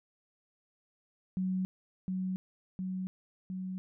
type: tone with echo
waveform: sine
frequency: 186.4 Hz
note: F#3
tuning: 13 cents sharp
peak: -29 dBFS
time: 1.37-1.65 s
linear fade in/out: 0 ms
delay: 710 ms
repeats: 3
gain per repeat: -2 dB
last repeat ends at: 3.78 s
effects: none